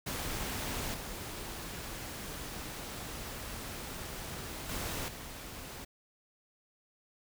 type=noise with level steps; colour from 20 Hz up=pink; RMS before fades=-37 / -42 / -37 / -45 dBFS; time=0.06-5.85 s; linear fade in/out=10 ms; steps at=0.94 / 4.69 / 5.08 s; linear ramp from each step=5 ms; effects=none